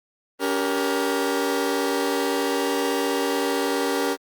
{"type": "chord", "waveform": "sawtooth", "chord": "G diminished", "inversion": "second", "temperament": "just", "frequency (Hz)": [282.2, 392, 470.4], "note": ["Db4", "G4", "Bb4"], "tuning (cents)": [31, 0, 16], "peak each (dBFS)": -22, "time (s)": [0.39, 4.17], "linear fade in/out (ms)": 50, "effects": ["Opus 32 kbps"]}